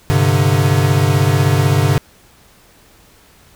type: chord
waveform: square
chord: G suspended fourth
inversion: none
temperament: equal with one note detuned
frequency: 100.12 / 130.81 / 146.83 Hz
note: G2 / C3 / D3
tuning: +37 / 0 / 0 cents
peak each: -16 dBFS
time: 0.1-1.98 s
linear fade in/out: 0 ms
effects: pink hiss -48 dBFS RMS until 3.55 s